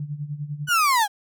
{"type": "tone with tremolo", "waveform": "sine", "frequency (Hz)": 146.83, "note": "D3", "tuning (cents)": 0, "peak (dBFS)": -25, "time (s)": [0, 0.69], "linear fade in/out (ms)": 2, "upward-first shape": "sine", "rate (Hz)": 10, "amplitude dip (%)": 75}
{"type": "linear sweep", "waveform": "35% pulse", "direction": "down", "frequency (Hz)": [1500, 784], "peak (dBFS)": -15, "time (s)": [0.67, 1.08], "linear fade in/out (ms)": 50}
{"effects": []}